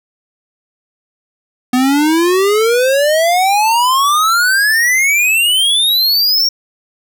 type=exponential sweep; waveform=square; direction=up; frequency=246.9 to 5610 Hz; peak=-10 dBFS; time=1.73-6.49 s; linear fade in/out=5 ms; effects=none